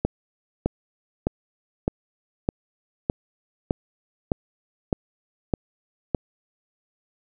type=click train; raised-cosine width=2 ms; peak=-7 dBFS; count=11; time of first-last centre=0.05-6.148 s; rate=1.64 Hz; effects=none